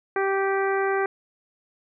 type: harmonic tone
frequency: 390 Hz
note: G4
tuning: 9 cents flat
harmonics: 1 / 2 / 3 / 4 / 5 / 6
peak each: -23 / -28 / -31 / -30 / -33 / -40 dBFS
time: 0.16-1.06 s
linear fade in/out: 2 ms
effects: none